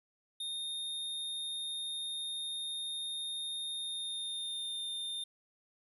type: tone with pitch glide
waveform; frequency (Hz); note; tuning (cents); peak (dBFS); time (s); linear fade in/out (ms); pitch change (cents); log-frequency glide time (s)
square; 3674 to 3623; A#7 to A7; -26 to +50; -37; 0.4-5.24; 5; -24; 3.71-4.84
effects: none